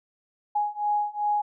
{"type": "beating tone pair", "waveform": "sine", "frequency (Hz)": [830.6, 833.2], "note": ["G#5", "G#5"], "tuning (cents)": [0, 5], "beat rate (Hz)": 2.6, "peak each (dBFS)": [-27, -26], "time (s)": [0.55, 1.42], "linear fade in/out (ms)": 10, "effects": []}